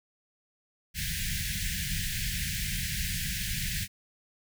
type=band-stop noise; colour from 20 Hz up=pink; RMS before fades=-32 dBFS; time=0.94-3.88 s; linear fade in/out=50 ms; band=200 to 1600 Hz; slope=96 dB/octave; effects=none